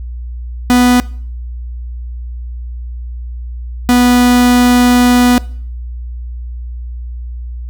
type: tone pair in turn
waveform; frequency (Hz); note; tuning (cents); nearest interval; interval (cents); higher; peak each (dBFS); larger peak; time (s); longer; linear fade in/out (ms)
45% pulse; 246.9 / 245.8; B3 / B3; 0 / -8; unison; 8; first; -6; neither; 0.7-1 / 3.89-5.38; second; 0
effects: noise-tail reverb RT60 0.5 s tail -21 dB re dry + added 60 Hz sine -21 dBFS peak until 7.69 s